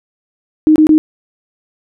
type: tone bursts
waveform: sine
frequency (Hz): 310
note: D#4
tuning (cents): -6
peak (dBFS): -4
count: 3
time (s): 0.67-0.98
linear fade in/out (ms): 0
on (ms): 88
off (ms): 23
effects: none